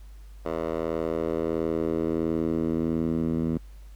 10% pulse tone with band-pass filter sweep, 81.5 Hz, E2, 19 cents flat, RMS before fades -27 dBFS, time 0.45-3.58 s, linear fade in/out 10 ms, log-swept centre 660 to 210 Hz, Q 1.6, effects added 50 Hz sine -42 dBFS peak until 3.95 s + pink hiss -61 dBFS RMS until 3.95 s

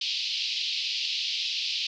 white band-pass noise, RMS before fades -30 dBFS, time 0.01-1.87 s, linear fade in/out 5 ms, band 2600 to 4900 Hz, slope 48 dB/octave, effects none

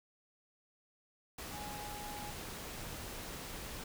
sine tone in noise, 830.6 Hz, G#5, in tune, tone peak -46 dBFS, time 1.53-2.31 s, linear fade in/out 5 ms, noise pink, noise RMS -45 dBFS, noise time 1.38-3.84 s, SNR -4 dB, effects none

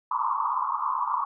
pink band-pass noise, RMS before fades -27 dBFS, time 0.11-1.25 s, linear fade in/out 5 ms, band 910 to 1200 Hz, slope 96 dB/octave, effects none

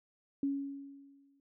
sine tone with exponential decay, 278.1 Hz, C#4, 6 cents sharp, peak -28 dBFS, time 0.43-1.4 s, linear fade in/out 2 ms, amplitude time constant 210 ms, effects none

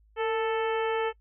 harmonic tone with a mistuned harmonic, 440 Hz, A4, in tune, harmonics 1 / 2 / 3 / 4 / 5 / 6 / 7, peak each -26 / -32 / -36 / -38 / -40 / -42 / -43 dBFS, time 0.16-1.13 s, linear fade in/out 50 ms, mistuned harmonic 1, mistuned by +45 cents, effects noise-tail reverb RT60 0.1 s tail -22 dB re dry + added 53 Hz sine -58 dBFS peak until 1.2 s

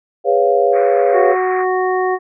sine chord, C# dominant seventh, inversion second, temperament equal with one note detuned, 407.7 / 493.9 / 554.4 / 698.5 Hz, G#4 / B4 / C#5 / E#5, -32 / 0 / 0 / 0 cents, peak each -16 dBFS, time 0.24-1.36 s, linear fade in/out 50 ms
pink band-pass noise, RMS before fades -31 dBFS, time 0.72-1.66 s, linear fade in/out 50 ms, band 1000 to 2300 Hz, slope 96 dB/octave
harmonic tone, 370 Hz, F#4, in tune, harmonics 1 / 2 / 3 / 5, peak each -16 / -19 / -23 / -25 dBFS, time 1.12-2.19 s, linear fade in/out 50 ms
effects none

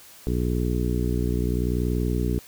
harmonic tone, 60.7 Hz, B1, 29 cents flat, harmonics 1 / 2 / 3 / 4 / 5 / 6 / 7, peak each -25 / -28 / -30 / -31 / -32 / -33 / -33 dBFS, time 0.27-2.39 s, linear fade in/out 0 ms, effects white hiss -48 dBFS RMS until 2.47 s

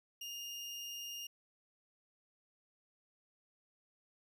30% pulse tone, 2830 Hz, F7, 22 cents sharp, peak -40 dBFS, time 0.21-1.27 s, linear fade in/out 5 ms, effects none

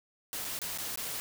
white noise with dropouts, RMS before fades -37 dBFS, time 0.33-1.2 s, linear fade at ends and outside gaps 0 ms, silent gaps 0.445-0.449 / 0.59-0.617 / 0.776-0.785 / 0.958-0.974 s, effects none

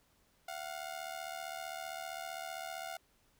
sawtooth ring-modulated tone, 713 Hz, F5, 36 cents sharp, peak -34 dBFS, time 0.48-2.97 s, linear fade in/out 5 ms, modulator 37.7 Hz, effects pink hiss -71 dBFS RMS until 3.39 s

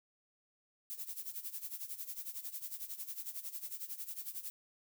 violet noise with tremolo, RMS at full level -41 dBFS, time 0.9-4.5 s, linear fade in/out 0 ms, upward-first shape sine, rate 11 Hz, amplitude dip 80%, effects none

